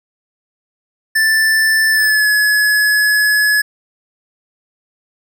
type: tone with pitch glide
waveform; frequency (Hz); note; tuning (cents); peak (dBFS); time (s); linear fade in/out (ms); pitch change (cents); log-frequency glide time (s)
square; 1764 to 1699; A6 to G#6; +4 to +39; -11; 1.15-3.62; 10; -65; 1.9-2.28
effects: none